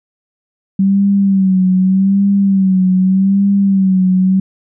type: tone with vibrato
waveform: sine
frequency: 192.1 Hz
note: G3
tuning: 35 cents flat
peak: -8 dBFS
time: 0.79-4.4 s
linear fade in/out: 5 ms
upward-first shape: sine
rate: 0.83 Hz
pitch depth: 65 cents each way
effects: none